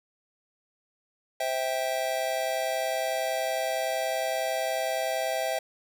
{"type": "chord", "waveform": "square", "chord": "C major", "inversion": "none", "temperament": "just", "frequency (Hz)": [523.3, 654.1, 784.9], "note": ["C5", "E5", "G5"], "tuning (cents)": [0, -14, 2], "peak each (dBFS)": [-34, -30, -33], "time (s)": [1.4, 5.59], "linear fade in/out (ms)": 5, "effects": []}